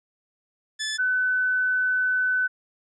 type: tone pair in turn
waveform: 15% pulse / sine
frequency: 1736 / 1506.7 Hz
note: A6 / F#6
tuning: -24 / +31 cents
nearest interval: major second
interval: 245 cents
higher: first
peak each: -20 dBFS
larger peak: neither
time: 0.79-0.98 / 0.98-2.48 s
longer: second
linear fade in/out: 20 ms
effects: resampled to 22050 Hz